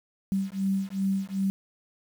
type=beating tone pair; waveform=sine; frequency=192.6 / 195.2 Hz; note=G3 / G3; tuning=-30 / -7 cents; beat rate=2.6 Hz; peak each=-28 dBFS; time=0.32-1.5 s; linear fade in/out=0 ms; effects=8-bit